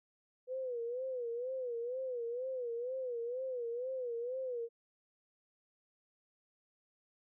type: tone with vibrato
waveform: sine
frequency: 494.1 Hz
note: B4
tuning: 1 cent sharp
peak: -36 dBFS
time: 0.47-4.69 s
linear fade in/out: 50 ms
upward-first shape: sine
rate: 2.1 Hz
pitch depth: 110 cents each way
effects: none